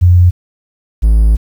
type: tone pair in turn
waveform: sine / triangle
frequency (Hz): 89 / 54.18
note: F2 / A1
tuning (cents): +33 / -26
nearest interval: major sixth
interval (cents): 859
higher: first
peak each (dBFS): -3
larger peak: neither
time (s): 0.01-0.31 / 1.02-1.37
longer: second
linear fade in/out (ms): 20
effects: 7-bit